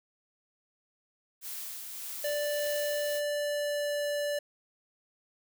blue noise with tremolo, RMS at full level -39 dBFS, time 1.41-3.22 s, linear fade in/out 50 ms, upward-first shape sine, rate 1.7 Hz, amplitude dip 30%
square tone with pitch glide, 587.3 to 583.2 Hz, D5 to D5, 0 to -12 cents, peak -30 dBFS, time 2.24-4.39 s, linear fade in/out 5 ms, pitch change -12 cents, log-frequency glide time 3.06-4.01 s
effects none

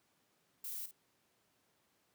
violet noise with echo, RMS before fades -43 dBFS, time 0.64-0.86 s, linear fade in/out 5 ms, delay 53 ms, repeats 1, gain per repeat -11 dB, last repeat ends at 0.913 s, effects pink hiss -75 dBFS RMS until 2.14 s + high-pass 150 Hz 12 dB/octave

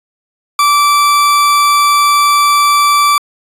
40% pulse tone, 1163 Hz, D6, 17 cents flat, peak -6 dBFS, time 0.59-3.18 s, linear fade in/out 2 ms, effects resampled to 32000 Hz

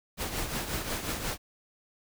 pink noise with tremolo, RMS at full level -31 dBFS, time 0.17-1.38 s, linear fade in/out 50 ms, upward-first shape triangle, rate 5.6 Hz, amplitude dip 60%, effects none

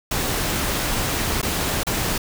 pink noise with dropouts, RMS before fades -23 dBFS, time 0.11-2.18 s, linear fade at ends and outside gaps 5 ms, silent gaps 1.416-1.428 / 1.834-1.867 s, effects none

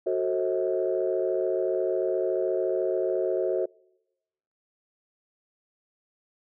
sine chord, F# diminished seventh, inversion none, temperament just, 370 / 444 / 532.8 / 639.4 Hz, F#4 / A4 / C5 / Eb5, 0 / +16 / +31 / +47 cents, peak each -26 / -30 / -29 / -30 dBFS, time 0.06-3.66 s, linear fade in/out 10 ms, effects noise-tail reverb RT60 1.0 s tail -26 dB re dry + tanh soft clip ceiling -14 dBFS

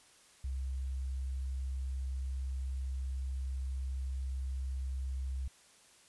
sine tone, 65.9 Hz, C2, 13 cents sharp, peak -34 dBFS, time 0.44-5.48 s, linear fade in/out 5 ms, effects white hiss -62 dBFS RMS until 6.08 s + resampled to 24000 Hz

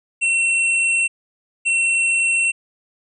square tone pair in turn, 2712 / 2712 Hz, E7 / E7, +49 / +49 cents, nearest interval unison, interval 0 cents, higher neither, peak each -16 dBFS, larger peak neither, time 0.21-1.08 / 1.65-2.52 s, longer neither, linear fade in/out 20 ms, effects resampled to 24000 Hz

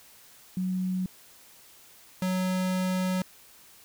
sine / square tone pair in turn, 185 / 185 Hz, F#3 / F#3, 0 / 0 cents, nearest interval unison, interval 0 cents, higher neither, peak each -26 dBFS, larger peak neither, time 0.57-1.06 / 2.22-3.22 s, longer second, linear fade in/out 2 ms, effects white hiss -54 dBFS RMS until 3.84 s

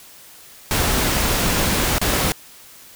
pink noise with dropouts, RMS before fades -19 dBFS, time 0.71-2.32 s, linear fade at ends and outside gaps 0 ms, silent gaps 1.983-2.015 s, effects white hiss -44 dBFS RMS until 2.95 s

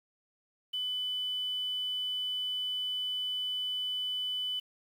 sine tone with quantisation, 3000 Hz, F#7, 23 cents sharp, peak -31 dBFS, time 0.73-4.6 s, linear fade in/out 10 ms, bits 9, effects none

